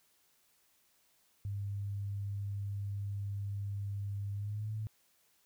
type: tone with pitch glide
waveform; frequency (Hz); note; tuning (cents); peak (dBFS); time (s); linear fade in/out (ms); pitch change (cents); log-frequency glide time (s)
sine; 100.4 to 108.23; G2 to A2; +42 to -28; -35; 1.45-4.87; 0; +130; 4.33-4.72
effects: white hiss -71 dBFS RMS until 5.45 s